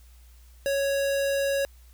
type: tone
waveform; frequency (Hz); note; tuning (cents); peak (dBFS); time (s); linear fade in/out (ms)
square; 554.4; C#5; 0; -24; 0.66-1.65; 0
effects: added 60 Hz sine -49 dBFS peak until 1.93 s + white hiss -61 dBFS RMS until 1.93 s